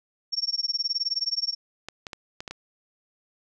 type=tone with tremolo; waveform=sine; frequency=5490 Hz; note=F8; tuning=31 cents flat; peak=-21 dBFS; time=0.32-1.55 s; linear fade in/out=20 ms; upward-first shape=sine; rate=19 Hz; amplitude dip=100%
type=clicks; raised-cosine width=0.2 ms; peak=-18 dBFS; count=6; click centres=1.886 / 2.068 / 2.132 / 2.405 / 2.478 / 2.51 s
effects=none